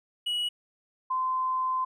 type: tone pair in turn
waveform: triangle / sine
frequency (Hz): 2920 / 1032.4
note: F#7 / C6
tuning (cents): -24 / -23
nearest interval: octave + tritone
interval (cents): 1799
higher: first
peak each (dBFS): -25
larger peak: neither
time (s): 0.26-0.49 / 1.1-1.85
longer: second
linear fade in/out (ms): 10
effects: none